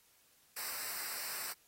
white noise with comb filter, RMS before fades -41 dBFS, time 0.56-1.53 s, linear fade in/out 10 ms, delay 0.3 ms, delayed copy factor -0.8, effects white hiss -68 dBFS RMS until 1.67 s + AAC 48 kbps

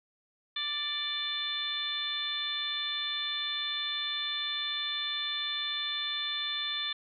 harmonic tone with a mistuned harmonic, 589 Hz, D5, 5 cents sharp, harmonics 2 / 3 / 4 / 5 / 6 / 7, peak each -44 / -40 / -43 / -43 / -32 / -43 dBFS, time 0.56-6.93 s, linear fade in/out 5 ms, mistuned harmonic 4, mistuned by -17 cents, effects none

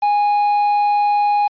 triangle tone with quantisation, 825 Hz, G#5, 12 cents flat, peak -11 dBFS, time 0.02-1.48 s, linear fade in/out 10 ms, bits 6, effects resampled to 11025 Hz

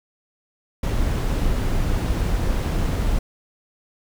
brown noise, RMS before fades -21 dBFS, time 0.83-3.19 s, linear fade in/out 5 ms, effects none

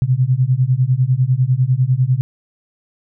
sine beating tone pair, 123.47 / 133.47 Hz, B2 / C3, 0 / +35 cents, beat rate 10 Hz, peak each -15 dBFS, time 0.02-2.21 s, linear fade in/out 0 ms, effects none

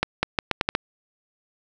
accelerating click train, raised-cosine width 0.3 ms, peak -4 dBFS, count 7, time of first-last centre 0.03-0.751 s, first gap 200 ms, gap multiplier 0.79, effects none

